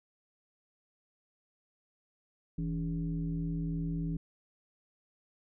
sine tone with frequency modulation, 163.5 Hz, E3, 14 cents flat, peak -31 dBFS, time 2.58-4.17 s, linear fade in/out 5 ms, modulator 122 Hz, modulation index 0.83, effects none

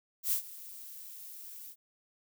violet noise with ADSR envelope, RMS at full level -28 dBFS, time 0.23-1.76 s, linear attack 88 ms, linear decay 98 ms, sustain -19 dB, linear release 64 ms, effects none

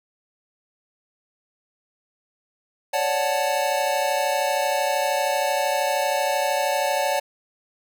square chord, D major seventh, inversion third, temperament equal with one note detuned, 554.4 / 587.3 / 740 / 875.4 Hz, C#5 / D5 / F#5 / A5, 0 / 0 / 0 / -9 cents, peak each -27 dBFS, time 2.93-7.2 s, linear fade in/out 10 ms, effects none

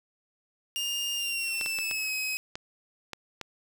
sawtooth tone with pitch glide, 2819 to 2541 Hz, F7 to D#7, +16 to +36 cents, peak -26 dBFS, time 0.76-2.37 s, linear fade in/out 0 ms, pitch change -180 cents, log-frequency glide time 1.15-2.13 s
clicks, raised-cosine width 0.2 ms, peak -18 dBFS, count 7, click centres 1.612 / 1.661 / 1.787 / 1.912 / 2.555 / 3.133 / 3.413 s
effects 7-bit

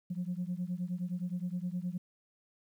sine beating tone pair, 174.61 / 184.21 Hz, F3 / F#3, 0 / -7 cents, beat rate 9.6 Hz, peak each -35 / -36 dBFS, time 0.1-1.98 s, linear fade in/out 10 ms, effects tanh soft clip ceiling -28 dBFS + 11-bit

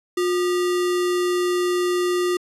sine tone with sample-and-hold, 357.4 Hz, F4, 40 cents sharp, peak -18 dBFS, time 0.17-2.37 s, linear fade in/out 5 ms, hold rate 1575 Hz, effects low-pass 11000 Hz 12 dB/octave

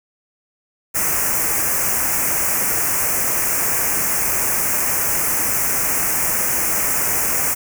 white band-stop noise, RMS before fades -19 dBFS, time 0.94-7.55 s, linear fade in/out 20 ms, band 2500 to 5700 Hz, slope 48 dB/octave, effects none

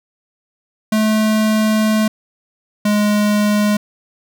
square tone pair in turn, 216.4 / 208.5 Hz, A3 / G#3, -29 / +7 cents, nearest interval minor second, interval 64 cents, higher first, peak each -13 dBFS, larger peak neither, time 0.92-2.08 / 2.85-3.77 s, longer first, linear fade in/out 5 ms, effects none

